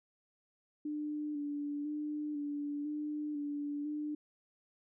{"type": "tone with vibrato", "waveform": "sine", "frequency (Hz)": 294.7, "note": "D4", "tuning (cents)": 6, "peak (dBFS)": -35, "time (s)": [0.85, 4.15], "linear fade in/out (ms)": 5, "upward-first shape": "square", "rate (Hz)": 1, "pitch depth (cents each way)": 26, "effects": []}